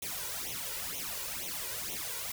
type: noise with flanger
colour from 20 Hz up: white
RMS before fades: -38 dBFS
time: 0.02-2.32 s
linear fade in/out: 5 ms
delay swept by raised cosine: 0.31 to 2.11 ms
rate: 2.1 Hz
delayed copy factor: +0.9
effects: none